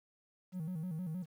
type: tone with vibrato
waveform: triangle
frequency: 170.2 Hz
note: F3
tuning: 44 cents flat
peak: -34 dBFS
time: 0.52-1.26 s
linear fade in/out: 50 ms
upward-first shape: square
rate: 6.4 Hz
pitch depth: 130 cents each way
effects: tanh soft clip ceiling -31 dBFS + 11-bit